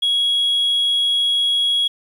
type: tone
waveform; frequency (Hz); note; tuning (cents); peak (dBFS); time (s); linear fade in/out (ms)
sine; 3322; G#7; 0; -13; 0.02-1.88; 10
effects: tanh soft clip ceiling -13 dBFS + 8-bit